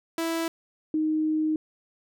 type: tone pair in turn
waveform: sawtooth / sine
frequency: 329.6 / 311.1 Hz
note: E4 / D#4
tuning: 0 / 0 cents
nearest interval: minor second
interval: 100 cents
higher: first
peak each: -22 dBFS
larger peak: neither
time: 0.18-0.48 / 0.94-1.56 s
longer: second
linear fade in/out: 2 ms
effects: none